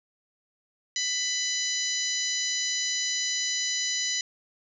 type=harmonic tone with a mistuned harmonic; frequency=995 Hz; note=B5; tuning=13 cents sharp; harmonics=2 / 3 / 4 / 5 / 6 / 7; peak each=-34 / -35 / -32 / -35 / -31 / -34 dBFS; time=0.96-4.21 s; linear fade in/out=2 ms; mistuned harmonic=4; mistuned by=+15 cents; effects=none